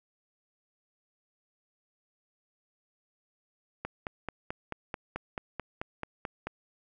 click train, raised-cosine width 0.5 ms, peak -19 dBFS, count 13, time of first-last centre 3.85-6.47 s, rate 4.58 Hz, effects none

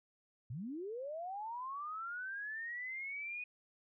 sine linear sweep, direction up, 103.8 to 2489 Hz, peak -40 dBFS, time 0.5-3.44 s, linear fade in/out 5 ms, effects none

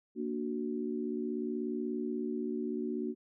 sine chord, Bb augmented, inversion none, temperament equal, 233.1 / 293.7 / 370 Hz, Bb3 / D4 / F#4, 0 / 0 / 0 cents, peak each -36 / -38 / -37 dBFS, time 0.15-3.15 s, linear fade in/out 50 ms, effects none

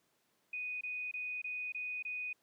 sine tone bursts, 2486 Hz, D#7, 2 cents flat, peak -37 dBFS, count 6, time 0.53-2.33 s, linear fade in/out 5 ms, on 280 ms, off 24 ms, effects pink hiss -75 dBFS RMS until 2.42 s + high-pass 200 Hz 12 dB/octave

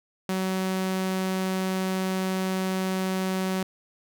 sawtooth tone, 188.1 Hz, F#3, 29 cents sharp, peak -21 dBFS, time 0.29-3.63 s, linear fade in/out 2 ms, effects none

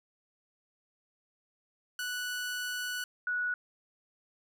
sawtooth / sine tone pair in turn, 1479 / 1467.9 Hz, F#6 / F#6, -1 / -14 cents, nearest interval unison, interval 13 cents, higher first, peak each -30 / -29 dBFS, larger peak second, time 1.99-3.04 / 3.27-3.54 s, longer first, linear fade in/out 2 ms, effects none

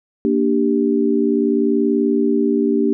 sine chord, G minor, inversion first, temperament equal, 233.1 / 293.7 / 392 Hz, Bb3 / D4 / G4, 0 / 0 / 0 cents, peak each -18 dBFS, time 0.25-2.93 s, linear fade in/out 0 ms, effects none

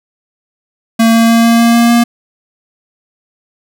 square tone with pitch steps, 227.1 / 228.5 / 230 / 231.5 / 232.9 / 234.4 / 235.9 Hz, A#3 / A#3 / A#3 / A#3 / A#3 / A#3 / A#3, -45 / -34 / -23 / -12 / -1 / +10 / +21 cents, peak -6 dBFS, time 0.99-2.04 s, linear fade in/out 10 ms, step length 150 ms, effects none

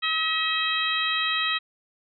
harmonic tone, 640 Hz, D#5, 49 cents sharp, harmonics 2 / 3 / 4 / 5 / 6, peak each -29 / -29 / -29 / -29 / -29 dBFS, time 0.02-1.59 s, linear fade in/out 20 ms, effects none

